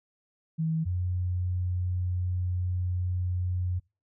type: tone pair in turn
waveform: sine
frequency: 160.8 / 90.25 Hz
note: E3 / F#2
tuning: -43 / -43 cents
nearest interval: minor seventh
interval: 1000 cents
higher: first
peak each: -25 / -26 dBFS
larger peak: first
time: 0.58-0.85 / 0.85-3.8 s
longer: second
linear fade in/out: 20 ms
effects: noise-tail reverb RT60 0.3 s tail -25 dB re dry